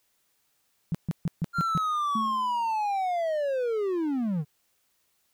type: tone bursts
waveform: sine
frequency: 164.81 Hz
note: E3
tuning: in tune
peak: -23 dBFS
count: 6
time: 0.92-1.776 s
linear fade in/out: 0 ms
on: 26 ms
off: 140 ms
type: linear sweep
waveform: triangle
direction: down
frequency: 1400 to 138.59 Hz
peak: -23 dBFS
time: 1.53-4.45 s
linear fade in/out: 50 ms
type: tone with exponential decay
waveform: sine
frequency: 220 Hz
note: A3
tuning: in tune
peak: -26 dBFS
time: 2.15-2.75 s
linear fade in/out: 5 ms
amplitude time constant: 130 ms
effects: white hiss -71 dBFS RMS until 5.33 s